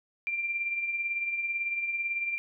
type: tone with tremolo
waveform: sine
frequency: 2371 Hz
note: D7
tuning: 16 cents sharp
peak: -26 dBFS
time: 0.27-2.38 s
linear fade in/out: 0 ms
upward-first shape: triangle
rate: 18 Hz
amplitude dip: 55%
effects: none